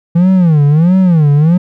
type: tone with vibrato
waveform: triangle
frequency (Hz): 164.81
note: E3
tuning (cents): 0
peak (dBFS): -3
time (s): 0.15-1.58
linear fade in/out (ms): 10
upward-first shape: sine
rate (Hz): 1.5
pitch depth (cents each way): 240
effects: none